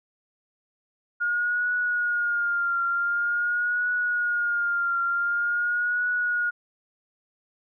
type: tone with vibrato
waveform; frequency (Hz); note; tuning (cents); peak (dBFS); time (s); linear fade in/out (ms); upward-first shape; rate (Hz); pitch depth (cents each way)
sine; 1424; F6; +33; -22; 1.2-6.51; 20; triangle; 0.46; 54
effects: none